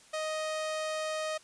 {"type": "tone", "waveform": "sawtooth", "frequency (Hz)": 624, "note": "D#5", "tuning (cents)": 5, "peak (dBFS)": -28, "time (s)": [0.13, 1.38], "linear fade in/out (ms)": 10, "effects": ["white hiss -58 dBFS RMS until 1.43 s", "resampled to 22050 Hz"]}